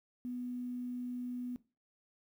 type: tone with quantisation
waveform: sine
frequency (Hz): 246.9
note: B3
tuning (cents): 0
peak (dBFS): -37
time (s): 0.25-1.56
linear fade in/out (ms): 0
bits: 11
effects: noise-tail reverb RT60 0.3 s tail -17 dB re dry